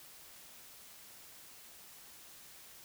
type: silence
effects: white hiss -55 dBFS RMS until 2.84 s